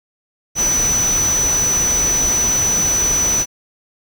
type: tone in noise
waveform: sine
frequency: 5970 Hz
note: F#8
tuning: 15 cents sharp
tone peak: -14 dBFS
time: 0.55-3.46 s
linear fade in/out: 50 ms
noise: pink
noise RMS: -24 dBFS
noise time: 0.55-3.46 s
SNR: +7 dB
effects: none